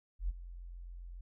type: tone with ADSR envelope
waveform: sine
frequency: 43.65 Hz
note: F1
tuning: in tune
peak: -29 dBFS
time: 0.19-1.21 s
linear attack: 100 ms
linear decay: 26 ms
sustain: -15 dB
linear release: 4 ms
effects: none